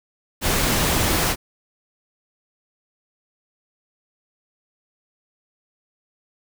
pink noise, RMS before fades -20 dBFS, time 0.41-1.36 s, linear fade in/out 50 ms, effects none

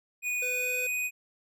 square tone with pitch glide, 2470 to 2490 Hz, D#7 to D#7, -13 to +1 cents, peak -29 dBFS, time 0.22-1.11 s, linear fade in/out 50 ms, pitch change +14 cents, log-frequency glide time 0.49-0.81 s
square tone, 502 Hz, B4, 28 cents sharp, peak -37 dBFS, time 0.42-0.87 s, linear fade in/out 5 ms
effects none

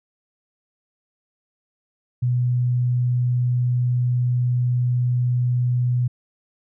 sine tone, 123.47 Hz, B2, in tune, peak -17 dBFS, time 2.22-6.08 s, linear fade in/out 10 ms, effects none

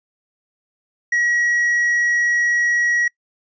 sine tone with tanh clipping, 1912 Hz, A#6, 43 cents sharp, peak -16 dBFS, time 1.12-3.08 s, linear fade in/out 5 ms, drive 4 dB, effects noise-tail reverb RT60 0.1 s tail -26 dB re dry + resampled to 16000 Hz

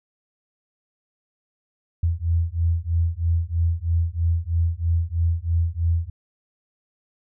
sine beating tone pair, 82.5 / 85.6 Hz, E2 / F2, +2 / -34 cents, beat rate 3.1 Hz, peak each -22 dBFS, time 2.03-6.1 s, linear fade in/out 5 ms, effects none

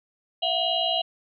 sine tone cluster, 666 / 727 / 2872 / 3186 / 3968 Hz, E5 / F#5 / F7 / G7 / B7, +18 / -31 / +48 / +27 / +7 cents, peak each -28 / -29 / -26 / -30 / -32 dBFS, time 0.42-1.02 s, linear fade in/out 10 ms, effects none

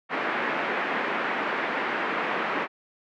white band-pass noise, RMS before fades -28 dBFS, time 0.09-2.68 s, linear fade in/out 50 ms, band 210 to 2100 Hz, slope 24 dB/octave, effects none

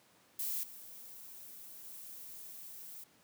violet noise with level steps, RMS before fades -37 / -51 / -49 dBFS, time 0.39-3.04 s, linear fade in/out 5 ms, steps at 0.63 / 1.84 s, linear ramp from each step 5 ms, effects pink hiss -66 dBFS RMS until 3.23 s + high-pass 150 Hz 12 dB/octave

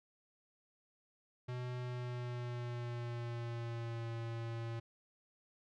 square tone with pitch glide, 124.4 to 115.4 Hz, B2 to A#2, +13 to -17 cents, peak -40 dBFS, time 1.48-4.8 s, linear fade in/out 10 ms, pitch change -130 cents, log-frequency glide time 1.79-4.08 s, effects low-pass 4000 Hz 12 dB/octave

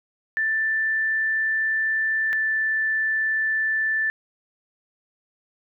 sine tone pair in turn, 1768 / 1761.6 Hz, A6 / A6, +8 / +2 cents, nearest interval unison, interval 6 cents, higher first, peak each -20 dBFS, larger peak neither, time 0.37-2.33 / 2.33-4.1 s, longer first, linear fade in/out 0 ms, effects none

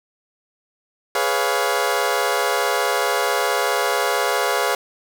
20% pulse chord, C# dominant seventh, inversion second, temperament equal with one note detuned, 415.3 / 493.9 / 558.5 / 698.5 Hz, G#4 / B4 / C#5 / E#5, 0 / 0 / +13 / 0 cents, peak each -19 dBFS, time 1.15-4.75 s, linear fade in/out 2 ms, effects none

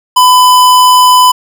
square tone, 1003 Hz, B5, 26 cents sharp, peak -3 dBFS, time 0.16-1.32 s, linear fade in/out 10 ms, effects none

